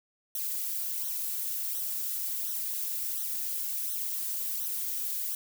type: noise with flanger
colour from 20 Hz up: violet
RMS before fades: -33 dBFS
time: 0.35-5.35 s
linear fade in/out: 2 ms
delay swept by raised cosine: 0.41 to 3.51 ms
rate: 1.4 Hz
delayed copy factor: -0.85
effects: none